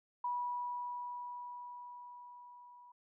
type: tone with level ramp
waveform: sine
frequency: 976 Hz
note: B5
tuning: 21 cents flat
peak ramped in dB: -33 to -55 dBFS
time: 0.24-2.92 s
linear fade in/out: 5 ms
effects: none